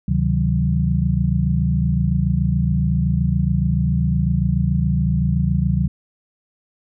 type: tone cluster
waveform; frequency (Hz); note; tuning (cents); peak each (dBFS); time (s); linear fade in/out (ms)
sine; 72.4 / 130.9 / 157.4 / 184.8; D2 / C3 / D#3 / F#3; -24 / +1 / +20 / -2; -21; 0.08-5.88; 5
effects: none